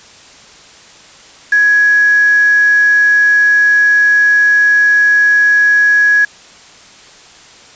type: tone with quantisation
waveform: sine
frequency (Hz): 1671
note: G#6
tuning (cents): +10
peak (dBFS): -6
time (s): 1.52-6.25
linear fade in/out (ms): 5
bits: 4
effects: white hiss -39 dBFS RMS until 7.75 s + resampled to 16000 Hz